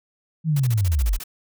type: linear sweep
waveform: sine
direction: down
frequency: 165.4 to 34.72 Hz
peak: -17 dBFS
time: 0.44-1.19 s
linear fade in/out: 50 ms
type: noise bursts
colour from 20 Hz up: white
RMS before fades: -34 dBFS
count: 10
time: 0.56-1.238 s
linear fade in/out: 5 ms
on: 39 ms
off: 32 ms
effects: none